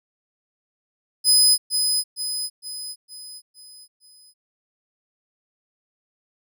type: tone with echo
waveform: 25% pulse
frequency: 5020 Hz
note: D#8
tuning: 15 cents sharp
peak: -8 dBFS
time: 1.24-1.58 s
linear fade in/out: 50 ms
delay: 460 ms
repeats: 6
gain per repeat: -6 dB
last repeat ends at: 4.34 s
effects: none